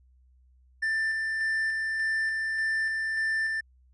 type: tone with tremolo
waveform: triangle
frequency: 1778 Hz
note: A6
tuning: 18 cents sharp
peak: -23 dBFS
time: 0.82-3.61 s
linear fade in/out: 10 ms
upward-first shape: square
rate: 1.7 Hz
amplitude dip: 25%
effects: added 63 Hz sine -57 dBFS peak until 3.93 s + resampled to 24000 Hz